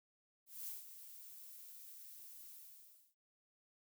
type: noise with ADSR envelope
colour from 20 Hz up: violet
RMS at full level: -45 dBFS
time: 0.46-3.15 s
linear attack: 210 ms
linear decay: 160 ms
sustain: -10 dB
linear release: 640 ms
effects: none